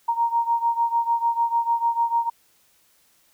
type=beating tone pair; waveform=sine; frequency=930 / 936.7 Hz; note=A#5 / A#5; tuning=-4 / +8 cents; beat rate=6.7 Hz; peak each=-21 / -24 dBFS; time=0.08-2.3 s; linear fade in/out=10 ms; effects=white hiss -61 dBFS RMS until 3.33 s